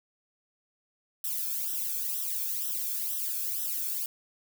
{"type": "noise with flanger", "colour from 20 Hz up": "violet", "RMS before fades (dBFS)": -32, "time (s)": [1.24, 4.06], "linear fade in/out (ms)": 2, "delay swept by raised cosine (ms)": [0.43, 1.05], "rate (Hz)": 2.1, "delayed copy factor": -1, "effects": []}